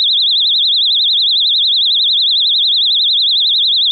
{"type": "tone with vibrato", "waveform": "sine", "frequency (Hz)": 3654, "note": "A#7", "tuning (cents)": -35, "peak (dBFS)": -9, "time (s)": [0, 3.91], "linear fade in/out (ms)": 0, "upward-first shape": "triangle", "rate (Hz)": 11, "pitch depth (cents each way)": 230, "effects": []}